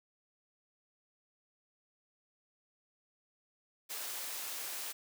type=high-pass noise; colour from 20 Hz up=white; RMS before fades=-41 dBFS; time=3.89-4.93 s; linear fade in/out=20 ms; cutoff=430 Hz; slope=12 dB/octave; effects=none